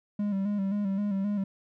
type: tone with vibrato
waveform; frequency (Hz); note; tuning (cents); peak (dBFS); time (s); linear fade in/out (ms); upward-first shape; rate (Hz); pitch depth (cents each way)
triangle; 200; G3; +35; -24; 0.19-1.44; 5; square; 3.8; 51
effects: none